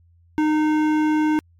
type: tone with hard clipping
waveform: triangle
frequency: 307 Hz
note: D#4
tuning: 23 cents flat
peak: -18 dBFS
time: 0.38-1.39 s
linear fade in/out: 0 ms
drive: 17 dB
effects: added 85 Hz sine -52 dBFS peak until 1.59 s + MP3 96 kbps